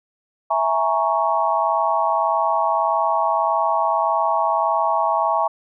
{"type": "chord", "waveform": "sine", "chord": "A# half-diminished seventh", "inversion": "second", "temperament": "equal", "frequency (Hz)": [659.3, 830.6, 932.3, 1108.7], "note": ["E5", "G#5", "A#5", "C#6"], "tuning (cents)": [0, 0, 0, 0], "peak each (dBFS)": -22, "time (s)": [0.5, 5.48], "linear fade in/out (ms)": 10, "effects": []}